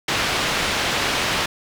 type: low-pass noise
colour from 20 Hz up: white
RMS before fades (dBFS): -22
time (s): 0.08-1.46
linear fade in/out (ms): 5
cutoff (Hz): 3400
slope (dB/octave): 12
effects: none